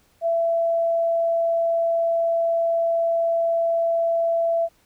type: tone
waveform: sine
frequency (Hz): 669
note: E5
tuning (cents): +25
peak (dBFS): -18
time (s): 0.21-4.69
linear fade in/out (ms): 50
effects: pink hiss -61 dBFS RMS until 4.85 s